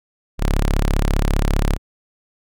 sawtooth tone, 35.03 Hz, C#1, 19 cents sharp, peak -11 dBFS, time 0.38-1.78 s, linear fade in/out 50 ms, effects none

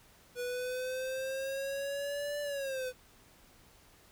square exponential two-way sweep, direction up then down, 487.8 to 586 to 499.4 Hz, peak -35 dBFS, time 0.35-2.93 s, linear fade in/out 50 ms, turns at 2.41 s, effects pink hiss -61 dBFS RMS until 4.11 s

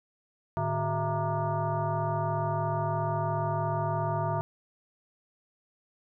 sine tone with frequency modulation, 410 Hz, G#4, 22 cents flat, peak -26 dBFS, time 0.57-4.41 s, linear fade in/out 0 ms, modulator 259 Hz, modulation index 2.6, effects none

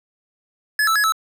square tone with pitch steps, 1708 / 1317 / 1681 / 1308 Hz, G#6 / E6 / G#6 / E6, +48 / -2 / +20 / -14 cents, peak -16 dBFS, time 0.79-1.122 s, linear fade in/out 2 ms, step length 83 ms, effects none

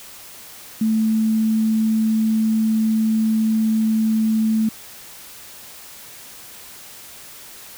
sine tone, 220 Hz, A3, in tune, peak -15 dBFS, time 0.81-4.69 s, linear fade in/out 5 ms, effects white hiss -40 dBFS RMS until 7.77 s

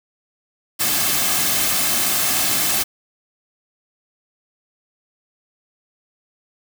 white noise with comb filter, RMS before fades -19 dBFS, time 0.79-2.84 s, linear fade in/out 20 ms, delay 2.1 ms, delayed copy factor -0.5, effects none

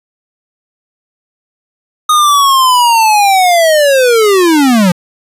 square linear sweep, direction down, 1244.5 to 169.4 Hz, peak -6 dBFS, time 2.09-4.92 s, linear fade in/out 5 ms, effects resampled to 32000 Hz

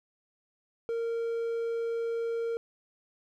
triangle tone, 461.9 Hz, A#4, 16 cents flat, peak -27 dBFS, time 0.89-2.57 s, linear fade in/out 0 ms, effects none

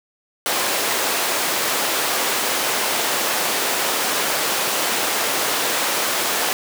pink high-pass noise, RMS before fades -21 dBFS, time 0.46-6.53 s, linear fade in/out 0 ms, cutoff 460 Hz, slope 12 dB/octave, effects none

